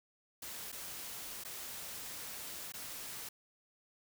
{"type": "noise with dropouts", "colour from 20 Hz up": "white", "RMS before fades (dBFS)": -45, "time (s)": [0.42, 3.29], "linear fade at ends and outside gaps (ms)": 5, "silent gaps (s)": [[0.719, 0.725], [1.438, 1.448], [2.722, 2.737]], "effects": []}